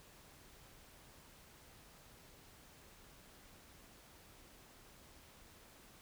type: silence
effects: pink hiss -61 dBFS RMS until 6.01 s